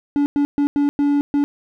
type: tone bursts at uneven times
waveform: triangle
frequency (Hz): 286.9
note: D4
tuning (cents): -40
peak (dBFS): -12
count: 6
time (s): 0.16-0.26 / 0.36-0.45 / 0.58-0.67 / 0.76-0.89 / 0.99-1.21 / 1.34-1.44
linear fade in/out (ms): 0
effects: none